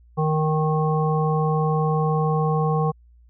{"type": "harmonic tone", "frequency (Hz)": 155.5, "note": "D#3", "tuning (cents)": -1, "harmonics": [1, 3, 5, 7], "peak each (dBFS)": [-20, -25, -27, -28], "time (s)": [0.17, 2.92], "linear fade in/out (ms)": 20, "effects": ["added 59 Hz sine -49 dBFS peak until 3.29 s"]}